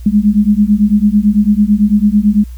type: beating tone pair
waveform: sine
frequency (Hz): 203.5 / 212.5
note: G#3 / G#3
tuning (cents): -35 / +40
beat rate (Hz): 9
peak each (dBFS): -10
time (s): 0.06-2.44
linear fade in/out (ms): 5
effects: added 60 Hz sine -25 dBFS peak until 2.57 s + white hiss -48 dBFS RMS until 2.57 s